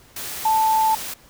sine tone in noise, 880 Hz, A5, in tune, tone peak -15 dBFS, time 0.45-0.95 s, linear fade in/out 5 ms, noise white, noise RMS -31 dBFS, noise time 0.16-1.14 s, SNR +13 dB, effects pink hiss -51 dBFS RMS until 1.29 s

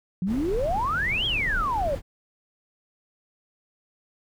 sine exponential two-way sweep, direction up then down, 172.5 to 3351 to 531 Hz, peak -23 dBFS, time 0.22-1.95 s, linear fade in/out 2 ms, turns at 1.26 s
brown noise, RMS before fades -32 dBFS, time 0.26-2.02 s, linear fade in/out 50 ms
effects none

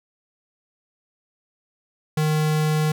square tone, 154.1 Hz, D#3, 16 cents flat, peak -19 dBFS, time 2.17-2.92 s, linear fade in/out 5 ms, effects none

